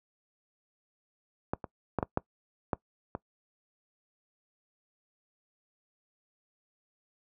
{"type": "clicks", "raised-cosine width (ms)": 1, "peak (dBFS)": [-15, -23, -13, -14, -12, -13, -20], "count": 7, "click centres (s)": [1.535, 1.642, 1.987, 2.028, 2.174, 2.732, 3.151], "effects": ["noise-tail reverb RT60 0.1 s tail -22 dB re dry", "high-pass 60 Hz 12 dB/octave"]}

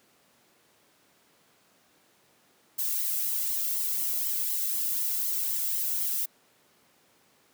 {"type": "noise with flanger", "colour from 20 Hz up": "violet", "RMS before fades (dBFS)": -29, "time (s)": [2.78, 6.26], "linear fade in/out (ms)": 10, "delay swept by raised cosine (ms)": [0.95, 1.51], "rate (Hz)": 4, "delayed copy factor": 0.6, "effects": ["pink hiss -63 dBFS RMS until 7.53 s", "high-pass 200 Hz 12 dB/octave"]}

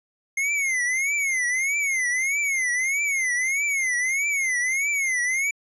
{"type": "tone with vibrato", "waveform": "square", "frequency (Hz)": 2125, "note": "C7", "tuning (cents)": 26, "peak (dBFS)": -22, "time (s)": [0.37, 5.51], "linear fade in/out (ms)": 5, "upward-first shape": "triangle", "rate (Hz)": 1.6, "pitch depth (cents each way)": 180, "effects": ["resampled to 24000 Hz"]}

